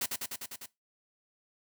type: noise with echo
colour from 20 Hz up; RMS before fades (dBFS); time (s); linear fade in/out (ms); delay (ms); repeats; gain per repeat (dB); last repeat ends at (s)
white; -32; 0.01-0.06; 5; 100; 6; -2; 0.66
effects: noise-tail reverb RT60 0.2 s tail -19 dB re dry + high-pass 100 Hz 12 dB/octave